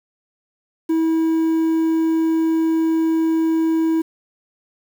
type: tone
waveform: triangle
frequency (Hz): 323.8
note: E4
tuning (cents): -31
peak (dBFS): -13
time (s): 0.89-4.02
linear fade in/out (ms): 10
effects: 7-bit